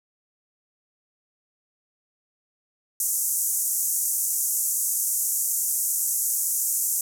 white band-pass noise, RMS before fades -25 dBFS, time 3-7.01 s, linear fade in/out 2 ms, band 6300 to 14000 Hz, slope 48 dB/octave, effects none

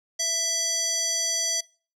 square tone with band-pass filter, 662 Hz, E5, 7 cents sharp, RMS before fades -26 dBFS, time 0.19-1.61 s, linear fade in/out 10 ms, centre 5900 Hz, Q 4.1, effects noise-tail reverb RT60 0.4 s tail -23 dB re dry

